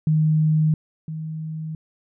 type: tone pair in turn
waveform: sine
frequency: 155.56 / 157.73 Hz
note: D#3 / D#3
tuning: 0 / +24 cents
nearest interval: unison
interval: 24 cents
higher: second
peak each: -15 / -27 dBFS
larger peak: first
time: 0.07-0.74 / 1.08-1.75 s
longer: neither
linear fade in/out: 2 ms
effects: none